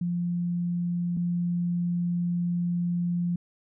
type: tone pair in turn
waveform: sine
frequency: 174.3 / 174.3 Hz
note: F3 / F3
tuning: -3 / -3 cents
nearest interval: unison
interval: 0 cents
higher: neither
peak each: -25 / -24 dBFS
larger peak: second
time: 0.01-1.17 / 1.17-3.36 s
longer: second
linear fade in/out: 5 ms
effects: none